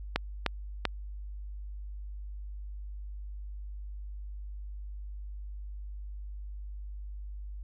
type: clicks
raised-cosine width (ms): 0.3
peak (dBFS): -10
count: 3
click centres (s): 0.16 / 0.463 / 0.853
effects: added 50 Hz sine -38 dBFS peak until 7.63 s